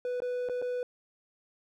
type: tone with dropouts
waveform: triangle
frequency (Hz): 494.8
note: B4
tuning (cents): +3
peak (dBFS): -28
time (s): 0.05-0.83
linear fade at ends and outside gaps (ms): 1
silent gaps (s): 0.203-0.22 / 0.488-0.496 / 0.617-0.623
effects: none